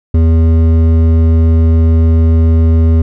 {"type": "tone with hard clipping", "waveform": "triangle", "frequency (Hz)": 81.5, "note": "E2", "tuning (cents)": -19, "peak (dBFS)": -7, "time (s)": [0.14, 3.02], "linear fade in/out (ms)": 5, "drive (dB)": 14, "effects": []}